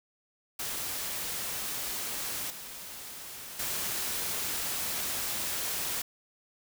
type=noise with level steps; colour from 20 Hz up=white; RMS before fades=-35 / -43 / -33 dBFS; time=0.59-6.02 s; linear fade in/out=5 ms; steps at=2.5 / 3.59 s; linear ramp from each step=5 ms; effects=none